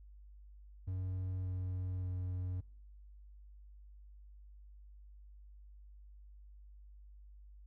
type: tone with pitch steps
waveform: triangle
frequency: 92.9 / 92.1 / 91.3 Hz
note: F#2 / F#2 / F#2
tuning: +7 / -7 / -23 cents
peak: -34 dBFS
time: 0.87-2.61 s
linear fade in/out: 10 ms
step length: 580 ms
effects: noise-tail reverb RT60 0.8 s tail -26 dB re dry + added 50 Hz sine -53 dBFS peak until 7.66 s